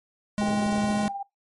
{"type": "tone", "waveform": "square", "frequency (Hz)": 209.4, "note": "G#3", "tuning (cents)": 15, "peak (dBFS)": -24, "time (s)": [0.38, 1.08], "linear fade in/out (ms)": 0}
{"type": "clicks", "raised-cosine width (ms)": 5, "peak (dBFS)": -29, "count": 7, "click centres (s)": [0.402, 0.484, 0.663, 0.727, 0.781, 0.842, 0.903]}
{"type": "tone with tremolo", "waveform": "sine", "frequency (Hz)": 796, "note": "G5", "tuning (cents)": 26, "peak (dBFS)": -28, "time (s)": [0.41, 1.23], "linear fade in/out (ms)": 5, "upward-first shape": "sine", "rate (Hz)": 19, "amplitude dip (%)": 50}
{"type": "band-pass noise", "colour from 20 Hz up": "pink", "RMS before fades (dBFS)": -36, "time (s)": [0.41, 1.07], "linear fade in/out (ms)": 5, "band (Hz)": [110, 540], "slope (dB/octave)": 24}
{"effects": ["noise-tail reverb RT60 0.2 s tail -23 dB re dry", "MP3 48 kbps"]}